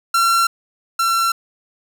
45% pulse tone pair in turn, 1362 / 1354.5 Hz, F6 / E6, -44 / +47 cents, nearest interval unison, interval 9 cents, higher first, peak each -13 / -15 dBFS, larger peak first, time 0.14-0.47 / 0.99-1.32 s, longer neither, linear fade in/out 5 ms, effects 8-bit

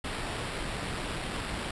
pink noise with sample-and-hold, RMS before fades -35 dBFS, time 0.04-1.71 s, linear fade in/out 5 ms, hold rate 6300 Hz, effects resampled to 24000 Hz

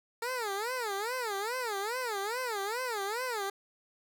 15% pulse tone with vibrato, 448.9 Hz, A4, 35 cents sharp, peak -26 dBFS, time 0.22-3.5 s, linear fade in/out 5 ms, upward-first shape sine, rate 2.4 Hz, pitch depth 240 cents each way, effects none

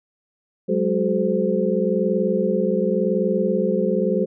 sine tone cluster, 186.9 / 207.8 / 372.8 / 430.6 / 518 Hz, F#3 / G#3 / F#4 / A4 / C5, +18 / +1 / +13 / -37 / -17 cents, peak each -24 dBFS, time 0.68-4.26 s, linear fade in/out 20 ms, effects none

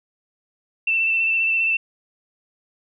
sine tone with vibrato, 2671 Hz, E7, 22 cents sharp, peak -17 dBFS, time 0.87-1.77 s, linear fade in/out 5 ms, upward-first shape square, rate 15 Hz, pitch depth 18 cents each way, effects none

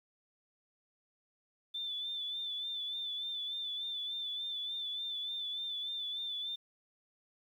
sine tone with vibrato, 3520 Hz, A7, in tune, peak -36 dBFS, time 1.74-6.56 s, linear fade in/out 10 ms, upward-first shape sine, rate 3.4 Hz, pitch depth 43 cents each way, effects 11-bit

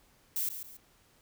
violet noise with echo, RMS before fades -32 dBFS, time 0.36-0.49 s, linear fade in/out 2 ms, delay 140 ms, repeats 2, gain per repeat -9 dB, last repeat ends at 0.77 s, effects pink hiss -65 dBFS RMS until 1.21 s

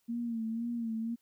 sine tone with vibrato, 230.2 Hz, A#3, 22 cents flat, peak -32 dBFS, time 0.08-1.16 s, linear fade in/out 20 ms, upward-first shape sine, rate 2 Hz, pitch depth 58 cents each way, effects white hiss -75 dBFS RMS until 1.21 s

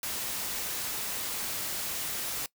white noise, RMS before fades -34 dBFS, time 0.03-2.46 s, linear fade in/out 2 ms, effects noise-tail reverb RT60 0.1 s tail -21 dB re dry

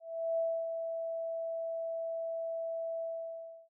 sine tone with ADSR envelope, 659.3 Hz, E5, in tune, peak -28 dBFS, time 0-3.69 s, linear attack 380 ms, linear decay 280 ms, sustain -6 dB, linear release 670 ms, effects none

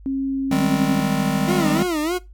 sine tone, 270.3 Hz, C#4, 44 cents flat, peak -20 dBFS, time 0.06-1 s, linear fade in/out 0 ms
square chord, Ab major seventh, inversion second, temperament just, 155.74 / 194.67 / 207.7 / 259.6 Hz, Eb3 / G3 / Ab3 / C4, +2 / -12 / 0 / -13 cents, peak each -25 dBFS, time 0.51-1.83 s, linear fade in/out 5 ms
40% pulse tone with vibrato, 329.6 Hz, E4, in tune, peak -19 dBFS, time 1.47-2.19 s, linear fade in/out 20 ms, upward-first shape sine, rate 3.3 Hz, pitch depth 170 cents each way
effects noise-tail reverb RT60 0.2 s tail -18 dB re dry + added 50 Hz sine -40 dBFS peak until 2.33 s

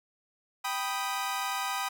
sawtooth chord, G augmented, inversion none, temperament equal, 784 / 987.8 / 1244.5 Hz, G5 / B5 / D#6, 0 / 0 / 0 cents, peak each -31 dBFS, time 0.64-1.89 s, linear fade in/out 10 ms, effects none

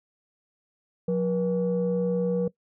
sine tone pair together, 180.2 / 481.1 Hz, F#3 / B4, -45 / -45 cents, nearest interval octave + perfect fourth, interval 1700 cents, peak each -24 dBFS, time 1.08-2.48 s, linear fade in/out 5 ms, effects noise-tail reverb RT60 0.1 s tail -20 dB re dry + tanh soft clip ceiling -17 dBFS

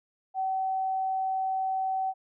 sine tone, 762 Hz, G5, 49 cents flat, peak -26 dBFS, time 0.34-2.14 s, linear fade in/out 50 ms, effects none

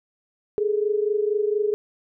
sine tone pair together, 413 / 437.3 Hz, G#4 / A4, -10 / -11 cents, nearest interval minor second, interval 99 cents, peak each -21 / -25 dBFS, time 0.58-1.74 s, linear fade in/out 0 ms, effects none

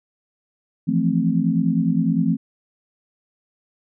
sine chord, F major seventh, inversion third, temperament equal, 164.81 / 174.61 / 220 / 261.6 Hz, E3 / F3 / A3 / C4, 0 / 0 / 0 / 0 cents, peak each -22 dBFS, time 0.87-2.37 s, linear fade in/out 20 ms, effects none

